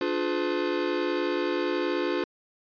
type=chord; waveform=square; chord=D diminished seventh; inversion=none; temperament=just; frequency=293.7 / 352.4 / 422.9 / 507.5 Hz; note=D4 / F4 / Ab4 / Cb5; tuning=0 / +16 / +31 / +47 cents; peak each=-32 / -29 / -34 / -33 dBFS; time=0.01-2.24 s; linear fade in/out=2 ms; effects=resampled to 11025 Hz